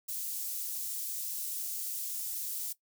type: high-pass noise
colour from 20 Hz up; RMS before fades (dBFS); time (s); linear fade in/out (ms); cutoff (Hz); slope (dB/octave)
white; -37; 0.08-2.73; 10; 7000; 12
effects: noise-tail reverb RT60 0.1 s tail -17 dB re dry